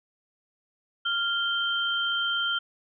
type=tone pair together; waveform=sine; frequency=1396.9 / 3136 Hz; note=F6 / G7; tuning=0 / 0 cents; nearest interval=octave + major second; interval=1400 cents; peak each=-27 dBFS; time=1.05-2.59 s; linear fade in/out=10 ms; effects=none